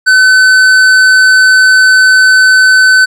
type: tone with hard clipping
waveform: sine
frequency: 1517 Hz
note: F#6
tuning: 43 cents sharp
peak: -4 dBFS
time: 0.06-3.06 s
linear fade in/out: 20 ms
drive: 10 dB
effects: none